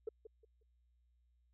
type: tone with echo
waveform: sine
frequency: 440 Hz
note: A4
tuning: in tune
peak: -36 dBFS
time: 0.07-0.09 s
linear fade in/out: 5 ms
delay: 180 ms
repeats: 3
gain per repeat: -12 dB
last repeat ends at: 0.63 s
effects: tanh soft clip ceiling -32 dBFS + added 60 Hz sine -70 dBFS peak until 1.53 s